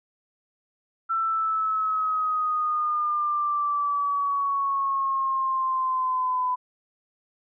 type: exponential sweep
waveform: sine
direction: down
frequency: 1341 to 1000 Hz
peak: -22 dBFS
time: 1.09-6.56 s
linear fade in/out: 20 ms
effects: none

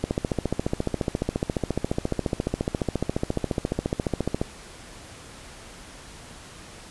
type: click train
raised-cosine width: 2 ms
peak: -10 dBFS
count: 64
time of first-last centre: 0.04-4.415 s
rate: 14.4 Hz
effects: pink hiss -44 dBFS RMS until 6.9 s + resampled to 24000 Hz

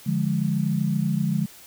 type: chord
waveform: sine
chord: D diminished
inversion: none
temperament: equal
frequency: 146.83 / 174.61 / 207.7 Hz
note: D3 / F3 / Ab3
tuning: 0 / 0 / 0 cents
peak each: -25 dBFS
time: 0.06-1.46 s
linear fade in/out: 10 ms
effects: white hiss -47 dBFS RMS until 1.66 s

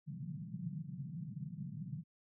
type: band-pass noise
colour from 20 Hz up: white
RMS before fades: -44 dBFS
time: 0.06-2.04 s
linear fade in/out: 50 ms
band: 130 to 180 Hz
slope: 48 dB/octave
effects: none

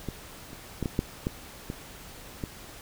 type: clicks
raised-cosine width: 3 ms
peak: -19 / -29 / -16 / -15 / -11 / -14 / -20 / -18 dBFS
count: 8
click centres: 0.087 / 0.531 / 0.827 / 0.858 / 0.991 / 1.269 / 1.701 / 2.438 s
effects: pink hiss -46 dBFS RMS until 2.81 s

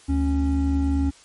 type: tone pair together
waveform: triangle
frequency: 73.9 / 276 Hz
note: D2 / C#4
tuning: +11 / -7 cents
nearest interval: octave + major seventh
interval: 2282 cents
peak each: -19 / -20 dBFS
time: 0.08-1.11 s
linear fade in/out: 20 ms
effects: white hiss -51 dBFS RMS until 1.24 s + MP3 48 kbps

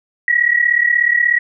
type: tone pair together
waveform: sine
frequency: 1900 / 1936.6 Hz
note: A#6 / B6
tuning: +33 / -34 cents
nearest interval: unison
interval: 33 cents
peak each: -14 dBFS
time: 0.28-1.39 s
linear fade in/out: 2 ms
effects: none

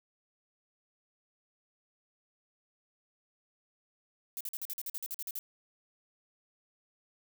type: noise bursts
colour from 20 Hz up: violet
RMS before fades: -38 dBFS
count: 13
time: 4.37-5.39 s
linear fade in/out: 0 ms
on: 36 ms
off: 46 ms
effects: none

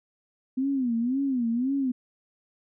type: tone with vibrato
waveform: sine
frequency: 252.4 Hz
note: B3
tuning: 38 cents sharp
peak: -23 dBFS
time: 0.57-1.92 s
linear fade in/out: 10 ms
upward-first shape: sine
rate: 1.9 Hz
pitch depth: 170 cents each way
effects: none

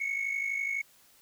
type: tone pair together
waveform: sine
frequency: 2190 / 2242 Hz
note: C#7 / C#7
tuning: -22 / +19 cents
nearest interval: unison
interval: 41 cents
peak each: -29 / -32 dBFS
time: 0-0.82 s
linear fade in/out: 10 ms
effects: tanh soft clip ceiling -26 dBFS + white hiss -61 dBFS RMS until 1.21 s

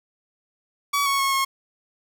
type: tone with pitch steps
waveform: sawtooth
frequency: 1137 / 1108 / 1093 / 1084 Hz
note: C#6 / C#6 / C#6 / C#6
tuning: +44 / -1 / -25 / -39 cents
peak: -16 dBFS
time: 0.93-1.45 s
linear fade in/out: 10 ms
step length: 130 ms
effects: 8-bit

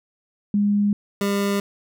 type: tone pair in turn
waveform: sine / 25% pulse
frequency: 204.7 / 200.6 Hz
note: G#3 / G3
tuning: -25 / +40 cents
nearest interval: unison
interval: 35 cents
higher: first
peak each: -16 dBFS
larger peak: neither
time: 0.54-0.93 / 1.21-1.6 s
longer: neither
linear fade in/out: 2 ms
effects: none

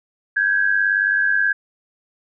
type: tone pair together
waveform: sine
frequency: 1568 / 1666.5 Hz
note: G6 / G#6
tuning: 0 / +5 cents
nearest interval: minor second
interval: 105 cents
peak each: -18 dBFS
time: 0.36-1.53 s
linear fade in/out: 10 ms
effects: none

